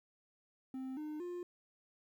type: tone with pitch steps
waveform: triangle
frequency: 261.7 / 304.1 / 353.4 Hz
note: C4 / D#4 / F4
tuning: 0 / -40 / +21 cents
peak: -38 dBFS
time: 0.74-1.43 s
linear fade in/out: 2 ms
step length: 230 ms
effects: 12-bit